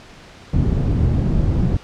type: low-pass noise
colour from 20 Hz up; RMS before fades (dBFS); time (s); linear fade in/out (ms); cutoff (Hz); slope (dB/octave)
white; -17; 0.53-1.77; 5; 140; 12
effects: pink hiss -42 dBFS RMS until 1.83 s + low-pass 5000 Hz 12 dB/octave